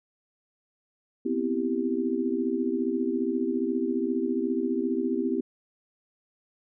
sine chord, C major seventh, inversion third, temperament equal, 246.9 / 261.6 / 329.6 / 392 Hz, B3 / C4 / E4 / G4, 0 / 0 / 0 / 0 cents, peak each -30 dBFS, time 1.25-5.41 s, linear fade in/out 10 ms, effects none

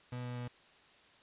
35% pulse tone with pitch steps, 123.7 / 122.92 / 122.14 Hz, B2 / B2 / B2, +3 / -8 / -19 cents, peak -37 dBFS, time 0.12-0.48 s, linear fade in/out 5 ms, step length 120 ms, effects white hiss -62 dBFS RMS until 1.22 s + resampled to 8000 Hz

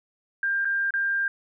sine tone with dropouts, 1595 Hz, G6, 30 cents sharp, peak -22 dBFS, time 0.43-1.28 s, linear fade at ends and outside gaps 2 ms, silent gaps 0.648-0.653 / 0.907-0.938 s, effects none

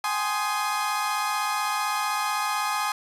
35% pulse chord, Ab major seventh, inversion third, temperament equal with one note detuned, 784 / 839.8 / 1046.5 / 1244.5 Hz, G5 / Ab5 / C6 / Eb6, 0 / +19 / 0 / 0 cents, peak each -33 / -27 / -29 / -27 dBFS, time 0.04-2.92 s, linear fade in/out 2 ms, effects resampled to 32000 Hz + 9-bit

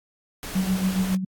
pink noise, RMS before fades -34 dBFS, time 0.43-1.15 s, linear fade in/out 0 ms
sine tone with tremolo, 187.8 Hz, F#3, 26 cents sharp, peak -18 dBFS, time 0.55-1.25 s, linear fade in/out 10 ms, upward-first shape sine, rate 7.2 Hz, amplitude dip 65%
effects AAC 64 kbps

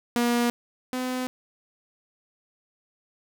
sawtooth tone pair in turn, 239.1 / 254 Hz, A#3 / B3, +44 / +49 cents, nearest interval minor second, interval 105 cents, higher second, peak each -17 / -23 dBFS, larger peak first, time 0.16-0.5 / 0.93-1.27 s, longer neither, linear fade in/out 0 ms, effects none

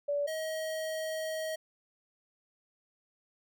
sine / square tone pair in turn, 576 / 633.6 Hz, D5 / D#5, -34 / +31 cents, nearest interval major second, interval 165 cents, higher second, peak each -28 / -34 dBFS, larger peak first, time 0.08-0.27 / 0.27-1.56 s, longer second, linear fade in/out 10 ms, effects none

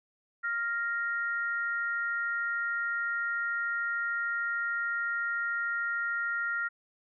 sine tone pair together, 1400 / 1866.5 Hz, F6 / A#6, +4 / +2 cents, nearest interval perfect fourth, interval 498 cents, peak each -30 / -34 dBFS, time 0.43-6.69 s, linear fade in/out 20 ms, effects none

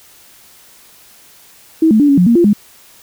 sine tone with pitch steps, 321.2 / 217.4 / 290.2 / 279.3 / 178.9 / 234.2 / 344.9 / 206.7 Hz, E4 / A3 / D4 / C#4 / F3 / A#3 / F4 / G#3, -45 / -21 / -21 / +13 / +42 / +8 / -22 / -8 cents, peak -6 dBFS, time 1.82-2.532 s, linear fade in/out 5 ms, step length 89 ms, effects white hiss -44 dBFS RMS until 3.02 s

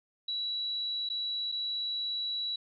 sine tone with dropouts, 3919 Hz, B7, 14 cents flat, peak -31 dBFS, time 0.28-2.56 s, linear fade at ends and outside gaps 5 ms, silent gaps 1.09-1.099 / 1.518-1.522 s, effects none

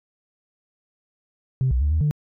sine tone with pitch steps, 130.3 / 62.6 / 73.2 / 78.8 / 149 Hz, C3 / B1 / D2 / D#2 / D3, -7 / +24 / -5 / +23 / +25 cents, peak -16 dBFS, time 1.61-2.11 s, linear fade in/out 0 ms, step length 100 ms, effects tanh soft clip ceiling -14 dBFS

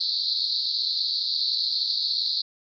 pink band-pass noise, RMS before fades -26 dBFS, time 0-2.42 s, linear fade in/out 10 ms, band 4000 to 4600 Hz, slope 96 dB/octave, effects none

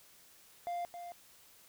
triangle tone with echo, 698 Hz, F5, 1 cent flat, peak -33 dBFS, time 0.67-0.85 s, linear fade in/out 0 ms, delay 270 ms, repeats 1, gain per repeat -8 dB, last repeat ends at 1.12 s, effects white hiss -61 dBFS RMS until 1.68 s

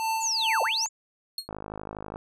square tone with tremolo, 891 Hz, A5, 22 cents sharp, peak -25 dBFS, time 0-0.86 s, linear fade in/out 0 ms, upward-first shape sine, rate 2.3 Hz, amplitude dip 75%
sine linear two-way sweep, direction down then up, 7350 to 460 to 7350 Hz, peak -24 dBFS, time 0.2-0.89 s, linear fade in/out 50 ms, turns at 0.62 s
40% pulse tone with exponential decay, 4281 Hz, C8, 39 cents sharp, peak -25 dBFS, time 1.38-1.48 s, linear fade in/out 2 ms, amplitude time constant 20 ms
click train, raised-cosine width 1 ms, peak -22 dBFS, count 36, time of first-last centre 1.49-2.159 s, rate 52.3 Hz
effects resampled to 32000 Hz

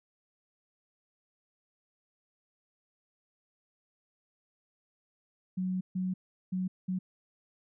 sine tone bursts at uneven times, 185 Hz, F#3, in tune, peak -29 dBFS, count 4, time 5.57-5.81 / 5.95-6.14 / 6.52-6.68 / 6.88-6.99 s, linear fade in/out 10 ms, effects none

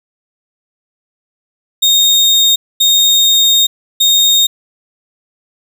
35% pulse tone bursts at uneven times, 3701 Hz, A#7, 13 cents flat, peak -5 dBFS, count 3, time 1.82-2.56 / 2.8-3.67 / 4-4.47 s, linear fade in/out 10 ms, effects none

